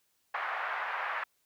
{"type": "band-pass noise", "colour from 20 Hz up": "white", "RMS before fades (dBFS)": -35, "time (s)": [0.34, 1.24], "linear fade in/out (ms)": 5, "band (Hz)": [740, 1800], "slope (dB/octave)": 24, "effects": ["white hiss -74 dBFS RMS until 1.45 s"]}